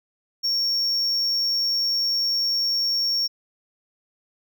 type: tone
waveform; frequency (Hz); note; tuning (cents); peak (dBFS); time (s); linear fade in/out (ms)
triangle; 5510; F8; -24; -19; 0.43-3.28; 20
effects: none